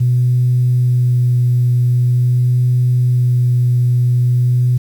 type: tone with vibrato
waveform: sine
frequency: 123.47 Hz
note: B2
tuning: in tune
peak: -9 dBFS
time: 0-4.78 s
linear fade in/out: 10 ms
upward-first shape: sine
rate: 0.45 Hz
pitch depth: 11 cents each way
effects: tanh soft clip ceiling -5 dBFS + 7-bit